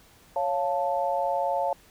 sine chord, Db augmented, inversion none, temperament equal, 554.4 / 698.5 / 880 Hz, Db5 / F5 / A5, 0 / 0 / 0 cents, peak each -28 dBFS, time 0.36-1.73 s, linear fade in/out 2 ms, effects pink hiss -56 dBFS RMS until 1.9 s

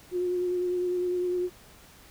sine tone with vibrato, 358.8 Hz, F4, 47 cents sharp, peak -25 dBFS, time 0.11-1.5 s, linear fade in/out 50 ms, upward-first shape sine, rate 9.9 Hz, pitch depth 19 cents each way, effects pink hiss -53 dBFS RMS until 2.1 s

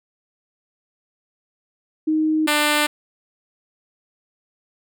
sine / 5% pulse tone pair in turn, 311.9 / 297.8 Hz, D#4 / D4, +4 / +24 cents, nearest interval minor second, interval 80 cents, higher first, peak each -16 / -5 dBFS, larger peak second, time 2.07-2.47 / 2.47-2.87 s, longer neither, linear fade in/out 10 ms, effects none

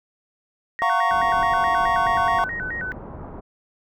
sine tone with vibrato, 1681 Hz, G#6, 20 cents sharp, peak -26 dBFS, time 0.79-2.92 s, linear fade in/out 0 ms, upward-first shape square, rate 4.7 Hz, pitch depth 190 cents each way
triangle chord, Gb major seventh, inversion third, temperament just, 693.7 / 740 / 925 / 1110 Hz, F5 / Gb5 / Bb5 / Db6, -12 / 0 / -14 / +2 cents, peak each -22 / -24 / -23 / -19 dBFS, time 0.82-2.44 s, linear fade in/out 0 ms
pink low-pass noise, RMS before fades -36 dBFS, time 1.1-3.41 s, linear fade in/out 20 ms, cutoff 1100 Hz, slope 24 dB/octave
effects none

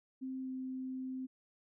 sine tone with pitch glide, 261.6 to 259.6 Hz, C4 to C4, 0 to -13 cents, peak -38 dBFS, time 0.21-1.27 s, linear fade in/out 20 ms, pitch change -13 cents, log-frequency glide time 0.42-0.49 s, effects none

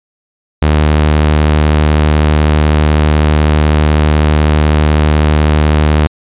sawtooth tone, 76 Hz, D#2, 40 cents flat, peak -3 dBFS, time 0.62-6.07 s, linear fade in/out 0 ms, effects resampled to 8000 Hz

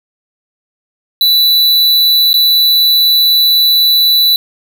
square tone with dropouts, 3968 Hz, B7, 7 cents sharp, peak -7 dBFS, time 1.21-4.36 s, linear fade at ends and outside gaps 1 ms, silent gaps 2.331-2.341 s, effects none

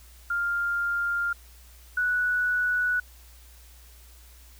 sine tone pair in turn, 1400 / 1475.3 Hz, F6 / F#6, +4 / -5 cents, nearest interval minor second, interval 91 cents, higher second, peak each -24 / -22 dBFS, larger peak second, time 0.3-1.33 / 1.97-3 s, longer neither, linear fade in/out 5 ms, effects added 60 Hz sine -49 dBFS peak until 4.59 s + white hiss -55 dBFS RMS until 4.59 s

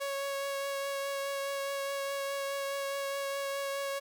sawtooth tone with vibrato, 554.4 Hz, C#5, in tune, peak -29 dBFS, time 0-4 s, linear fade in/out 20 ms, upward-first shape triangle, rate 4.8 Hz, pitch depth 13 cents each way, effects none

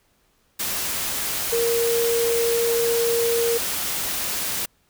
sine tone in noise, 466.2 Hz, A#4, in tune, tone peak -19 dBFS, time 1.52-3.58 s, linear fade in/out 10 ms, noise white, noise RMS -26 dBFS, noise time 0.59-4.66 s, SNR +4 dB, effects pink hiss -64 dBFS RMS until 4.89 s

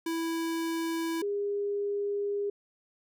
square / sine tone pair in turn, 329.6 / 406.1 Hz, E4 / G#4, 0 / -39 cents, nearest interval major third, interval 361 cents, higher second, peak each -30 / -28 dBFS, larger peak second, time 0.06-1.22 / 1.22-2.5 s, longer second, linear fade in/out 5 ms, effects none

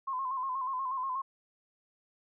sine tone with vibrato, 1046.5 Hz, C6, in tune, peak -31 dBFS, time 0.07-1.22 s, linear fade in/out 10 ms, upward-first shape square, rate 8.3 Hz, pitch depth 53 cents each way, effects none

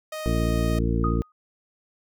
sawtooth tone, 622.3 Hz, D#5, in tune, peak -27 dBFS, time 0.12-0.79 s, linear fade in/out 5 ms
harmonic tone, 57 Hz, A#1, 38 cents flat, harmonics 1 / 2 / 3 / 4 / 5 / 6 / 8, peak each -24 / -27 / -29 / -30 / -31 / -32 / -33 dBFS, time 0.26-1.22 s, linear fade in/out 0 ms
sine tone with exponential decay, 1244.5 Hz, D#6, in tune, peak -22 dBFS, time 1.04-1.32 s, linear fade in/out 2 ms, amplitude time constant 60 ms
effects none

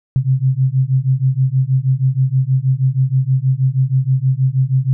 sine beating tone pair, 128.5 / 134.8 Hz, C3 / C#3, -31 / -48 cents, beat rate 6.3 Hz, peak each -15 dBFS, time 0.16-4.93 s, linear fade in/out 0 ms, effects none

